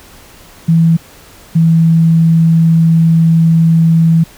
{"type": "tone pair in turn", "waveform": "sine", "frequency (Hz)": [164.81, 163.96], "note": ["E3", "E3"], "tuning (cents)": [0, -9], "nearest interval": "unison", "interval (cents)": 9, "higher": "first", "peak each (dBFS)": -5, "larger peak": "neither", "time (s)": [[0.68, 0.97], [1.55, 4.24]], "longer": "second", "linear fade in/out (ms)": 10, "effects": ["pink hiss -39 dBFS RMS until 4.37 s"]}